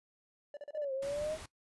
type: tone bursts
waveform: triangle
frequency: 581 Hz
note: D5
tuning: 19 cents flat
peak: -39 dBFS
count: 5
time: 0.54-0.846 s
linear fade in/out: 2 ms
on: 30 ms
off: 39 ms
type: linear two-way sweep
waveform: sine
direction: down then up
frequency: 637 to 525 to 637 Hz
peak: -33 dBFS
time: 0.73-1.38 s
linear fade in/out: 50 ms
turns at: 0.93 s
type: noise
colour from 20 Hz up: pink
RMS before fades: -48 dBFS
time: 1.02-1.46 s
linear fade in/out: 5 ms
effects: noise-tail reverb RT60 0.1 s tail -18 dB re dry + resampled to 24000 Hz